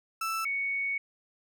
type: tone pair in turn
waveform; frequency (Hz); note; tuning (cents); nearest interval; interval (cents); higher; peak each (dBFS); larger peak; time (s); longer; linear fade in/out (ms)
35% pulse / sine; 1323 / 2225; E6 / C#7; +6 / +6; major sixth; 900; second; -28; neither; 0.21-0.45 / 0.45-0.98; second; 5
effects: none